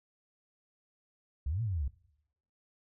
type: exponential two-way sweep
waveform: sine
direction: up then down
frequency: 62.5 to 120.5 to 62.5 Hz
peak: -30 dBFS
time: 1.46-1.88 s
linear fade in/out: 5 ms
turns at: 1.62 s
effects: noise-tail reverb RT60 0.8 s tail -21 dB re dry